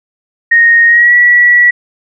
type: tone with pitch glide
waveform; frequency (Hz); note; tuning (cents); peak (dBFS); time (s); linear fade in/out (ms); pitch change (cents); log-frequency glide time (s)
sine; 1861 to 1940; A#6 to B6; -3 to -31; -3; 0.51-1.71; 10; +72; 0.87-1.14
effects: none